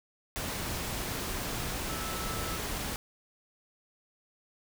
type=tone in noise; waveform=sine; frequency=1312 Hz; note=E6; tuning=9 cents flat; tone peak=-41 dBFS; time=1.89-2.57 s; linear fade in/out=0 ms; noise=pink; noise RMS=-35 dBFS; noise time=0.36-2.96 s; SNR=-9 dB; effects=none